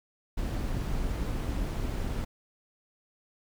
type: noise with amplitude modulation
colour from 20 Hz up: brown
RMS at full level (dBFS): -29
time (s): 0.37-2.25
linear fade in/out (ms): 10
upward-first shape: sine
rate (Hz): 227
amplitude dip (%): 45
effects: none

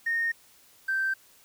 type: tone pair in turn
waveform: triangle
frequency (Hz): 1844 / 1560.1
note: A#6 / G6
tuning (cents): -19 / -9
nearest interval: minor third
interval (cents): 290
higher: first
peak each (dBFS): -21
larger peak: neither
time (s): 0.06-0.32 / 0.88-1.14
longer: neither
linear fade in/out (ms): 10
effects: tanh soft clip ceiling -22 dBFS + white hiss -58 dBFS RMS until 1.44 s

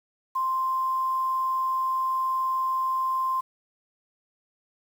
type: tone with quantisation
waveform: sine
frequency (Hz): 1046.5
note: C6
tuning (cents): 0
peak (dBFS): -23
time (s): 0.35-3.41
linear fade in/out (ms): 10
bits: 8
effects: none

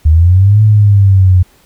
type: linear two-way sweep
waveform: sine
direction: up then down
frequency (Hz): 74.6 to 108.2 to 89.9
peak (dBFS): -3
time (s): 0.05-1.43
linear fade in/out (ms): 10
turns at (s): 0.62
effects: pink hiss -48 dBFS RMS until 1.65 s

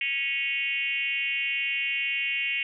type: tone with frequency modulation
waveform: sine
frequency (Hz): 2489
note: D#7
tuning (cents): 0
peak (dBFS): -25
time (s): 0.01-2.63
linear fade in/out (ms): 2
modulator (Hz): 280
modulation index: 1.6
effects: none

